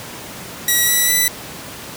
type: tone with pitch steps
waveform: 5% pulse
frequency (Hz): 1927 / 1953.9 / 1981.2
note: B6 / B6 / B6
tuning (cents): -43 / -19 / +5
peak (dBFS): -3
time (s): 0.68-1.28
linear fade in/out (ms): 2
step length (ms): 200
effects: pink hiss -32 dBFS RMS until 1.96 s + high-pass 100 Hz 12 dB/octave